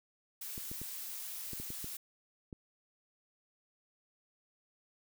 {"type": "noise", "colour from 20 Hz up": "blue", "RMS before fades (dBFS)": -43, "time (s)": [0.41, 1.97], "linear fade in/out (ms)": 5}
{"type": "clicks", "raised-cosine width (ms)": 3, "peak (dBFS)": -32, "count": 8, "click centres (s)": [0.579, 0.715, 0.816, 1.533, 1.6, 1.704, 1.844, 2.528]}
{"effects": []}